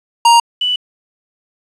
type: tone pair in turn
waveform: square / sine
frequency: 936 / 2972 Hz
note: A#5 / F#7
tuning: +7 / +7 cents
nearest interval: octave + minor sixth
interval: 2000 cents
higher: second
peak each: -6 / -13 dBFS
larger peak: first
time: 0.25-0.4 / 0.61-0.76 s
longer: neither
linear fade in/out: 5 ms
effects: resampled to 22050 Hz + 7-bit